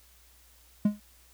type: tone with exponential decay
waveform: triangle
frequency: 207.7 Hz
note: G#3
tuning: in tune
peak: -15 dBFS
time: 0.85-1 s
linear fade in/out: 5 ms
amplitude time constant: 32 ms
effects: added 60 Hz sine -60 dBFS peak until 1.33 s + white hiss -60 dBFS RMS until 1.33 s